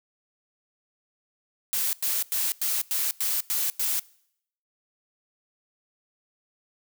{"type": "noise bursts", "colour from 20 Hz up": "blue", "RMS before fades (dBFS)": -26, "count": 8, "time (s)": [1.73, 3.995], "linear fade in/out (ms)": 0, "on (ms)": 200, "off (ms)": 95, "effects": ["noise-tail reverb RT60 0.7 s tail -23 dB re dry"]}